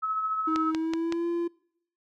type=tone with tremolo; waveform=sine; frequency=1291 Hz; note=E6; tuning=37 cents flat; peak=-24 dBFS; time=0.02-0.72 s; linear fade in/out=20 ms; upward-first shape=triangle; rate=14 Hz; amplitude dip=45%
type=tone with pitch glide; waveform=triangle; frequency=317.3 to 342 Hz; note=D#4 to F4; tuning=+34 to -36 cents; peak=-24 dBFS; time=0.47-1.48 s; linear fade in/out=10 ms; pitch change=+130 cents; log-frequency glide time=0.71-1.27 s
type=click train; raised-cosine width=0.2 ms; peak=-15 dBFS; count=4; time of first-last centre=0.56-1.124 s; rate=5.32 Hz
effects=noise-tail reverb RT60 0.7 s tail -24 dB re dry